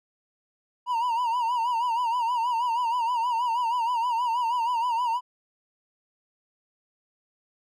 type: tone with vibrato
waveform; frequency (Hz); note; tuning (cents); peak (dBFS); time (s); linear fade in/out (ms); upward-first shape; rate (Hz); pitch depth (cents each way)
triangle; 950; A#5; +33; -21; 0.86-5.21; 50; sine; 6.3; 92
effects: none